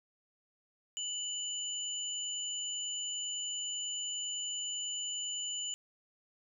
sine tone pair together, 2963 / 7027 Hz, F#7 / A8, +2 / -3 cents, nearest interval octave + minor third, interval 1495 cents, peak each -38 / -38 dBFS, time 0.97-5.74 s, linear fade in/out 0 ms, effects none

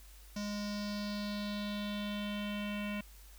square tone with low-pass filter sweep, 206.3 Hz, G#3, 11 cents flat, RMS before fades -38 dBFS, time 0.36-3.01 s, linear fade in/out 5 ms, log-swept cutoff 5700 to 2600 Hz, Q 4, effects added 50 Hz sine -53 dBFS peak until 3.38 s + white hiss -60 dBFS RMS until 3.38 s

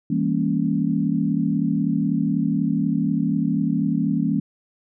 sine chord, E diminished seventh, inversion none, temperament equal with one note detuned, 164.81 / 200.9 / 233.1 / 277.2 Hz, E3 / G3 / Bb3 / Db4, 0 / +43 / 0 / 0 cents, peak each -24 dBFS, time 0.1-4.4 s, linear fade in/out 5 ms, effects none

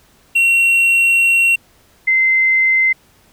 triangle / sine tone pair in turn, 2734 / 2071 Hz, F7 / C7, -37 / -18 cents, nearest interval perfect fourth, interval 481 cents, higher first, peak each -8 / -10 dBFS, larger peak first, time 0.35-1.56 / 2.07-2.93 s, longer first, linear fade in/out 10 ms, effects pink hiss -52 dBFS RMS until 3.32 s

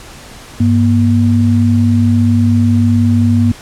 sine tone pair together, 99.9 / 237.6 Hz, G2 / A#3, +33 / +33 cents, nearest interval octave + minor third, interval 1500 cents, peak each -10 dBFS, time 0.6-3.52 s, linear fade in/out 5 ms, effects pink hiss -34 dBFS RMS until 3.61 s + low-pass 10000 Hz 12 dB/octave

